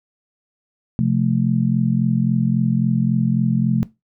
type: chord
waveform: sine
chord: F major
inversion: second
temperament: just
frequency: 130.96 / 174.61 / 218.3 Hz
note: C3 / F3 / A3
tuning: +2 / 0 / -13 cents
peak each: -19 / -20 / -19 dBFS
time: 0.99-3.83 s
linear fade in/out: 0 ms
effects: noise-tail reverb RT60 0.2 s tail -18 dB re dry